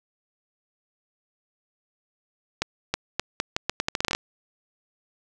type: accelerating click train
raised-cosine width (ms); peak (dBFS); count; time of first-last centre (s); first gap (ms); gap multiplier
0.2; -6; 15; 2.62-4.15; 320; 0.8
effects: none